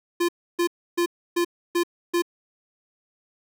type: tone bursts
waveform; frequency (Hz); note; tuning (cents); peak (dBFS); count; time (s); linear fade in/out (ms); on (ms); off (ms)
square; 346.3; F4; -15; -20; 6; 0.2-2.222; 10; 87; 300
effects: none